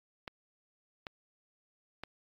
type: clicks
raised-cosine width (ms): 0.3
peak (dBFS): -24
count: 3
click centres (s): 0.278 / 1.068 / 2.036
effects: AAC 64 kbps